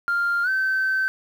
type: tone with pitch glide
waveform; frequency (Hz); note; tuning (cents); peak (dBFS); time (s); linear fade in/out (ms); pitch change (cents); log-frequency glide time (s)
sine; 1396.9 to 1541; F6 to G6; 0 to -30; -18; 0.08-1.08; 0; +170; 0.43-0.49
effects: tanh soft clip ceiling -16 dBFS + 8-bit